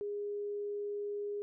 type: tone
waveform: sine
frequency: 410.4 Hz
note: G#4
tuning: 21 cents flat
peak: -35 dBFS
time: 0.01-1.42 s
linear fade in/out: 0 ms
effects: none